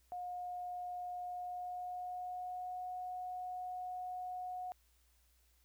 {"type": "tone with pitch glide", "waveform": "sine", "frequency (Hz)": [718, 729.7], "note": ["F5", "F#5"], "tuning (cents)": [48, -24], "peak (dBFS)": -40, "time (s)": [0.12, 4.72], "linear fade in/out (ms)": 0, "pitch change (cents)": 28, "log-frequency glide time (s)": [1.25, 2.82], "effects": ["added 60 Hz sine -70 dBFS peak until 5.64 s", "white hiss -74 dBFS RMS until 5.64 s"]}